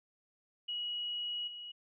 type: tone with level steps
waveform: sine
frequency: 2910 Hz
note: F#7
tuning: 29 cents flat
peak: -35 / -43 dBFS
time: 0.68-1.72 s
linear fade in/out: 10 ms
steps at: 1.47 s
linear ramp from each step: 10 ms
effects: none